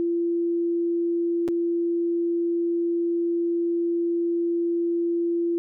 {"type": "tone with dropouts", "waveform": "sine", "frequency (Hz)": 340.9, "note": "F4", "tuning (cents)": -42, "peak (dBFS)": -21, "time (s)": [0, 5.58], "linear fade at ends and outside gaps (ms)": 0, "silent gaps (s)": [1.479, 1.486], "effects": []}